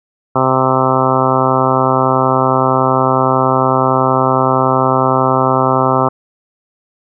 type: harmonic tone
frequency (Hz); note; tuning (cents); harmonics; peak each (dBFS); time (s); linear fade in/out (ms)
130.81; C3; 0; 1 / 2 / 3 / 4 / 5 / 6 / 7 / 8 / 9 / 10; -19 / -19 / -19 / -19 / -19 / -19 / -19 / -19 / -19 / -19; 0.35-6.09; 10
effects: none

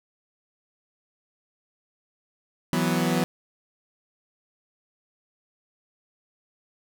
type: chord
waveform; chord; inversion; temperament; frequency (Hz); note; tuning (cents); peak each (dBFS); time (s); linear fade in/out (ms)
sawtooth; E suspended second; none; equal; 164.81 / 185 / 246.9; E3 / F#3 / B3; 0 / 0 / 0; -22; 2.73-3.24; 0
effects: none

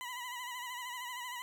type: tone with vibrato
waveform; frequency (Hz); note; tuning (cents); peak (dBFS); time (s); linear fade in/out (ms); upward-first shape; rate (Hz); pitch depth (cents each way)
20% pulse; 987.8; B5; 0; -35; 0.01-1.42; 0; sine; 13; 60
effects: none

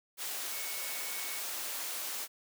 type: tone in noise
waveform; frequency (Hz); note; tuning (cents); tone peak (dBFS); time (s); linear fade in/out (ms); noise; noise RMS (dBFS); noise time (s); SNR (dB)
sine; 2217; C#7; 0; -46; 0.49-1.42; 50; white; -38; 0.17-2.28; -11
effects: high-pass 400 Hz 12 dB/octave

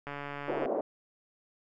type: click train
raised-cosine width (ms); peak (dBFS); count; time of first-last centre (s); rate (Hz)
0.5; -24; 85; 0.07-0.657; 143
type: band-pass noise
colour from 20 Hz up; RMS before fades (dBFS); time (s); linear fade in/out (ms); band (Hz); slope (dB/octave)
white; -32; 0.48-0.81; 2; 310 to 620; 24
effects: none

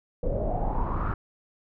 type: noise with low-pass filter sweep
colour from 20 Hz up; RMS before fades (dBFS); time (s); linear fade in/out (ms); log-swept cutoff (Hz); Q
brown; -27; 0.23-1.14; 5; 490 to 1400; 6.9
effects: none

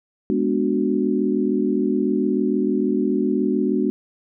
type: chord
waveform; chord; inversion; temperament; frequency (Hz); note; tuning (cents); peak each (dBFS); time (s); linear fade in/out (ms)
sine; G# half-diminished seventh; none; equal; 207.7 / 246.9 / 293.7 / 370; G#3 / B3 / D4 / F#4; 0 / 0 / 0 / 0; -23; 0.3-3.9; 0
effects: none

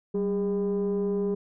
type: tone pair together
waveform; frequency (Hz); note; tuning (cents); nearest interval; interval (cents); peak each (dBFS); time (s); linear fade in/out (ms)
sine; 191.9 / 406.2; G3 / G#4; -37 / -38; octave + minor second; 1299; -26 / -24; 0.14-1.35; 10
effects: tanh soft clip ceiling -21 dBFS

